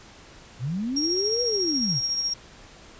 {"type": "linear two-way sweep", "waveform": "sine", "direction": "up then down", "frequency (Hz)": [108.6, 493.9, 108.6], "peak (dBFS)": -25, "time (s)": [0.59, 2.01], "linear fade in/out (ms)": 50, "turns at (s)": 1.43}
{"type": "tone with tremolo", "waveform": "sine", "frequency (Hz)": 5588, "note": "F8", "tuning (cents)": 0, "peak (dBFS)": -22, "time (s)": [0.96, 2.34], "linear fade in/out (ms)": 10, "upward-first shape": "sine", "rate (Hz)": 14, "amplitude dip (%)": 40}
{"effects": ["pink hiss -48 dBFS RMS until 2.99 s", "resampled to 16000 Hz"]}